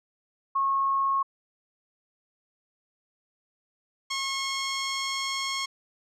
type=tone pair in turn; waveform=sine / 10% pulse; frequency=1091 / 1084.9 Hz; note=C#6 / C#6; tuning=-28 / -38 cents; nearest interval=unison; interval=10 cents; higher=first; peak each=-22 / -19 dBFS; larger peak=second; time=0.55-1.23 / 4.1-5.66 s; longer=second; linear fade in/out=10 ms; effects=low-pass 8000 Hz 12 dB/octave